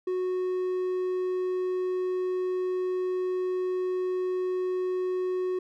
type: tone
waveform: triangle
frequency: 367.5 Hz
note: F#4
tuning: 12 cents flat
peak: -24 dBFS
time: 0.07-5.59 s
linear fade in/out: 5 ms
effects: none